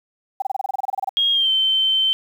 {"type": "tone bursts", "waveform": "sine", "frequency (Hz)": 779, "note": "G5", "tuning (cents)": -11, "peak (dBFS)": -18, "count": 15, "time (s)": [0.4, 1.093], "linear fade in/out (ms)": 5, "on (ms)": 21, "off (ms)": 27}
{"type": "tone with pitch glide", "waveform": "sine", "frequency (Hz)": [3262, 3095], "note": ["G#7", "G7"], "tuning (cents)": [-32, -23], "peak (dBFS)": -15, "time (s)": [1.17, 2.13], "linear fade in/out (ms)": 0, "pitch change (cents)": -91, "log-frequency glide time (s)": [1.32, 1.5]}
{"effects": ["8-bit"]}